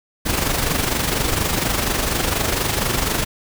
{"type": "noise with amplitude modulation", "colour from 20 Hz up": "pink", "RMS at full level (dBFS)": -18, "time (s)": [0.25, 3.25], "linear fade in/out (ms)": 20, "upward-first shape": "sine", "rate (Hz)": 24.2, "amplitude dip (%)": 55, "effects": []}